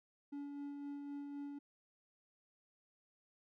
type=tone with tremolo; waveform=triangle; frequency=285.1 Hz; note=C#4; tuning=49 cents sharp; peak=-40 dBFS; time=0.32-1.59 s; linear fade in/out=10 ms; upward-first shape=sine; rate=3.9 Hz; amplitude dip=30%; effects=none